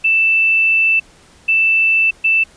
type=tone bursts at uneven times; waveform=sine; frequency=2653 Hz; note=E7; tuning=10 cents sharp; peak=-10 dBFS; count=3; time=0.04-1 / 1.48-2.11 / 2.24-2.44 s; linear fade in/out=10 ms; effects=pink hiss -47 dBFS RMS until 2.56 s + resampled to 22050 Hz